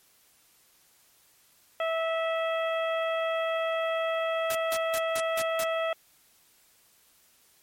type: harmonic tone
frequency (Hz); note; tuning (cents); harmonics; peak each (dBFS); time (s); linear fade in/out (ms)
653; E5; -17; 1 / 2 / 3 / 4 / 5; -27 / -33 / -37 / -39 / -41; 1.8-5.93; 2
type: noise bursts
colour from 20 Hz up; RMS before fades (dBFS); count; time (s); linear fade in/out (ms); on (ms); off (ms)
white; -33; 6; 4.5-5.638; 2; 48; 170
effects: white hiss -62 dBFS RMS until 7.62 s + MP3 64 kbps